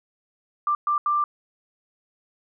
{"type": "tone bursts at uneven times", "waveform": "sine", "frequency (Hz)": 1183, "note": "D6", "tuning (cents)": 12, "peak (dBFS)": -19, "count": 3, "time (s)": [[0.67, 0.75], [0.87, 0.98], [1.06, 1.24]], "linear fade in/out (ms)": 2, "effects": []}